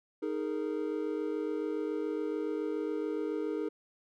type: chord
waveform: triangle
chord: D# suspended fourth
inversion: none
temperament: equal with one note detuned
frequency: 311.1 / 415.3 / 462.4 Hz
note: D#4 / G#4 / A#4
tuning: 0 / 0 / -14 cents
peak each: -33 / -34 / -35 dBFS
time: 0.22-3.69 s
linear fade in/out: 10 ms
effects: none